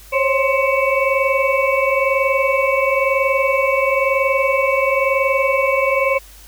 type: tone cluster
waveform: sine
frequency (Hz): 532 / 553 / 1051 / 2246 / 2652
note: C5 / C#5 / C6 / C#7 / E7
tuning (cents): +29 / -4 / +7 / +22 / +10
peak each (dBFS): -19 / -19 / -21 / -20 / -26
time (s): 0.12-6.19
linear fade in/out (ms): 20
effects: added 50 Hz sine -42 dBFS peak until 6.47 s + white hiss -44 dBFS RMS until 6.47 s